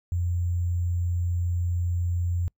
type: tone with sample-and-hold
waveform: sine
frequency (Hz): 87.31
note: F2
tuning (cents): 0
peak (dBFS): -23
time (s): 0.12-2.48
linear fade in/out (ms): 0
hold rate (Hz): 7350
effects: noise-tail reverb RT60 0.1 s tail -26 dB re dry